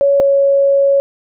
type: tone pair in turn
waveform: sine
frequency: 560 / 555.2 Hz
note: C#5 / C#5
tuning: +18 / +3 cents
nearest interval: unison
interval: 15 cents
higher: first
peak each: -8 dBFS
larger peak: neither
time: 0.01-0.2 / 0.2-1 s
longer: second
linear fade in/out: 0 ms
effects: none